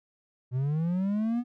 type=linear sweep; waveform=triangle; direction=up; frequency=122 to 246.9 Hz; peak=-23 dBFS; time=0.51-1.44 s; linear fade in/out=50 ms; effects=none